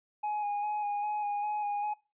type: tone with vibrato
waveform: triangle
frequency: 830.6 Hz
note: G#5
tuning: in tune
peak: -28 dBFS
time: 0.23-1.94 s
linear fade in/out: 10 ms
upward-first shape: square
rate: 2.5 Hz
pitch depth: 20 cents each way
effects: noise-tail reverb RT60 0.3 s tail -22 dB re dry + resampled to 8000 Hz